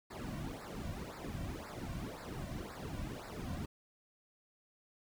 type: noise with flanger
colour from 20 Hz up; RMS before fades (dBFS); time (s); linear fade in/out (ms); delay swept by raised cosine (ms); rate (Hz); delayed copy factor
brown; -43; 0.1-3.66; 10; 0.31 to 2.41; 1.9; -0.95
effects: none